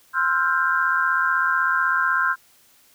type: tone cluster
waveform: sine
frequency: 1048 / 1338 / 1414 / 1582 Hz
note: C6 / E6 / F6 / G6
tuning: +2 / +25 / +21 / +15 cents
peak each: -24 / -25 / -23 / -22 dBFS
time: 0.13-2.36 s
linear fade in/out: 50 ms
effects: white hiss -56 dBFS RMS until 2.94 s